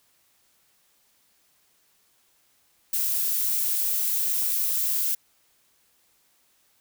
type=noise; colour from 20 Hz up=violet; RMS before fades=-25 dBFS; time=2.93-5.15 s; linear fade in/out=5 ms; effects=white hiss -65 dBFS RMS until 6.8 s